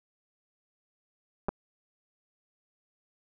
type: clicks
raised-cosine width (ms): 1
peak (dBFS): -16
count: 2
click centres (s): 1.485 / 1.49
effects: none